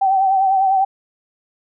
sine tone with vibrato, 770 Hz, G5, 31 cents flat, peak -12 dBFS, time 0.01-0.85 s, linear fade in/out 10 ms, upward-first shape sine, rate 10 Hz, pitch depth 41 cents each way, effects none

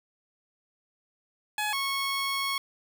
15% pulse tone pair in turn, 845 / 1099.3 Hz, G#5 / C#6, +30 / -15 cents, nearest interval perfect fourth, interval 455 cents, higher second, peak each -21 dBFS, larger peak neither, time 1.58-1.73 / 1.73-2.58 s, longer second, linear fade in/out 2 ms, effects none

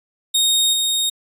sawtooth tone with level steps, 3720 Hz, A#7, 4 cents flat, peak -11 / -14 dBFS, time 0.34-1.1 s, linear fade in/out 10 ms, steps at 0.73 s, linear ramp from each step 5 ms, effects resampled to 32000 Hz

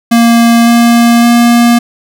square tone with pitch steps, 233.1 / 235 / 236.9 Hz, A#3 / A#3 / A#3, 0 / +14 / +28 cents, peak -4 dBFS, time 0.11-1.79 s, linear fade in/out 10 ms, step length 560 ms, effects none

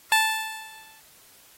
15% pulse tone with exponential decay, 878 Hz, A5, 4 cents flat, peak -9 dBFS, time 0.12-1 s, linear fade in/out 1 ms, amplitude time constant 190 ms, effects white hiss -54 dBFS RMS until 1.57 s + AAC 48 kbps

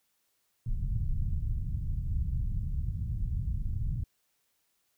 pink low-pass noise, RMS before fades -31 dBFS, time 0.66-4.04 s, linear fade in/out 2 ms, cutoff 130 Hz, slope 24 dB/octave, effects white hiss -75 dBFS RMS until 4.97 s

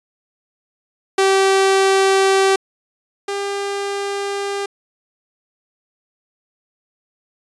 sawtooth tone pair in turn, 386.8 / 400 Hz, G4 / G4, -23 / +35 cents, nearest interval minor second, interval 58 cents, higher second, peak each -8 / -17 dBFS, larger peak first, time 1.18-2.56 / 3.28-4.66 s, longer neither, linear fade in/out 5 ms, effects resampled to 22050 Hz

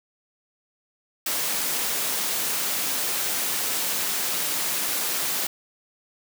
white high-pass noise, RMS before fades -26 dBFS, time 1.26-5.47 s, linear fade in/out 5 ms, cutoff 170 Hz, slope 12 dB/octave, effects none

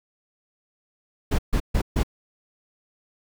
brown noise bursts, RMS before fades -20 dBFS, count 4, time 1.31-2.034 s, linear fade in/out 10 ms, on 76 ms, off 140 ms, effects none

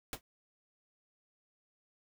pink noise with exponential decay, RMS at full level -34 dBFS, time 0.13-0.21 s, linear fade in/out 1 ms, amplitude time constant 16 ms, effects none

